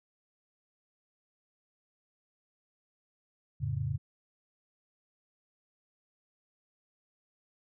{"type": "chord", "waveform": "sine", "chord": "F augmented", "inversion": "none", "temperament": "equal", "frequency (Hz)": [87.31, 110, 138.59], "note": ["F2", "A2", "C#3"], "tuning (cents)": [0, 0, 0], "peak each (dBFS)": [-37, -34, -33], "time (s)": [3.6, 3.98], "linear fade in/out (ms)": 20, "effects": []}